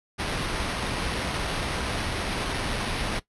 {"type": "noise with sample-and-hold", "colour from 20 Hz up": "pink", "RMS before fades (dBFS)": -29, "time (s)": [0.18, 3.2], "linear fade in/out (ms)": 20, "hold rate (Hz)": 7350, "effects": ["noise-tail reverb RT60 0.1 s tail -17 dB re dry", "resampled to 24000 Hz"]}